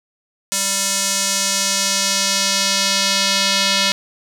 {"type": "tone with band-pass filter sweep", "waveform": "square", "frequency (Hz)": 196, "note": "G3", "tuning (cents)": 0, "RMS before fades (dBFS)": -18, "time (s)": [0.52, 3.92], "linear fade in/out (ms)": 0, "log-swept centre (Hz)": [7700, 4100], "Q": 1.5, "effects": []}